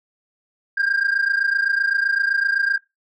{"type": "tone pair together", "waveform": "sine", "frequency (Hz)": [1588, 1615.8], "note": ["G6", "G#6"], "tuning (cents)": [22, -48], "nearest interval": "unison", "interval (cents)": 30, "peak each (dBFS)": -18, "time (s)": [0.77, 2.78], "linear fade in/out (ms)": 10, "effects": ["noise-tail reverb RT60 0.2 s tail -23 dB re dry", "tanh soft clip ceiling -14 dBFS"]}